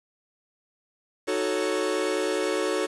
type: chord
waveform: 45% pulse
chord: D# half-diminished seventh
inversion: none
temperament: equal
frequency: 311.1 / 370 / 440 / 554.4 Hz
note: D#4 / F#4 / A4 / C#5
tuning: 0 / 0 / 0 / 0 cents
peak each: -32 / -29 / -29 / -30 dBFS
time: 1.27-2.87 s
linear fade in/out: 20 ms
effects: resampled to 24000 Hz + 8-bit